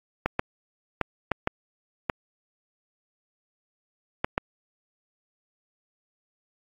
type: clicks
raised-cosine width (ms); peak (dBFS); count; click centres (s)
0.5; -8; 8; 0.26 / 0.394 / 1.013 / 1.317 / 1.474 / 2.098 / 4.245 / 4.379
effects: AAC 64 kbps